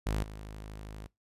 sawtooth tone with level steps, 52.5 Hz, G#1, 19 cents sharp, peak -25 / -38 dBFS, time 0.06-1.07 s, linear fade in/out 10 ms, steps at 0.23 s, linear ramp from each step 2 ms, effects noise-tail reverb RT60 0.2 s tail -23 dB re dry + resampled to 32000 Hz

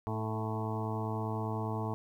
harmonic tone with a mistuned harmonic, 110 Hz, A2, in tune, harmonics 1 / 2 / 3 / 4 / 6 / 7 / 8 / 9 / 10, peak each -35 / -40 / -43 / -41 / -44 / -46 / -42 / -45 / -46 dBFS, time 0.07-1.94 s, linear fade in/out 0 ms, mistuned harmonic 3, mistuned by -26 cents, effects 11-bit

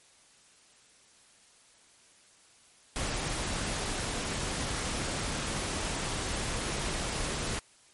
pink noise, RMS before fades -33 dBFS, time 2.96-7.59 s, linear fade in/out 0 ms, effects white hiss -60 dBFS RMS until 7.93 s + MP3 48 kbps

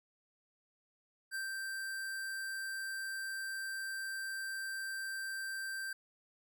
square tone with ADSR envelope, 1568 Hz, G6, in tune, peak -37 dBFS, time 1.31-5.93 s, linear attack 39 ms, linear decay 140 ms, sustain -2 dB, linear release 4 ms, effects none

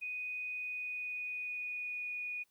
sine tone with pitch glide, 2489 to 2463 Hz, D#7 to D#7, 0 to -18 cents, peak -37 dBFS, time 0.01-2.44 s, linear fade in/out 20 ms, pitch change -18 cents, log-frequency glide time 0.5-2.11 s, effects white hiss -75 dBFS RMS until 2.5 s

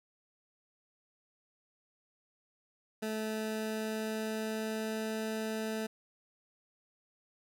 20% pulse tone with pitch glide, 217.8 to 219.4 Hz, A3 to A3, -17 to -5 cents, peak -29 dBFS, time 3.02-5.87 s, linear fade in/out 10 ms, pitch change +12 cents, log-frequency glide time 3.21-5.19 s, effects none

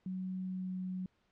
sine tone with pitch glide, 186.2 to 184.91 Hz, F#3 to F#3, +11 to -1 cents, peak -36 dBFS, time 0.06-1.06 s, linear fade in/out 2 ms, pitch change -12 cents, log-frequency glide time 0.4-0.77 s, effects pink hiss -75 dBFS RMS until 1.31 s + low-pass 4000 Hz 12 dB/octave

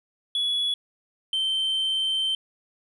sine tone pair in turn, 3389 / 3109 Hz, G#7 / G7, +34 / -15 cents, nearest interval minor second, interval 149 cents, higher first, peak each -20 dBFS, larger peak neither, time 0.35-0.74 / 1.33-2.35 s, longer second, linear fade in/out 2 ms, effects tanh soft clip ceiling -21 dBFS

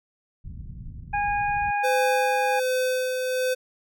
pink low-pass noise, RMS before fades -38 dBFS, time 0.44-1.71 s, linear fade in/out 5 ms, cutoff 170 Hz, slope 24 dB/octave
harmonic tone, 820 Hz, G#5, 22 cents flat, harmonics 1 / 2 / 3, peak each -23 / -30 / -32 dBFS, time 1.13-2.6 s, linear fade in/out 10 ms
square tone with tremolo, 510 Hz, C5, 44 cents flat, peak -22 dBFS, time 1.83-3.55 s, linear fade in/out 20 ms, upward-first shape sine, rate 1.3 Hz, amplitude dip 35%
effects none

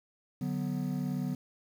triangle chord, B minor, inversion first, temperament equal, 146.83 / 185 / 246.9 Hz, D3 / F#3 / B3, 0 / 0 / 0 cents, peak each -33 dBFS, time 0.41-1.35 s, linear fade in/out 5 ms, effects 9-bit

